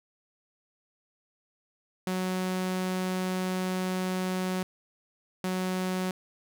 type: tone bursts at uneven times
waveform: sawtooth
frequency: 185 Hz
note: F#3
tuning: in tune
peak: -24 dBFS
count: 2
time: 2.07-4.63 / 5.44-6.11 s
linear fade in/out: 2 ms
effects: none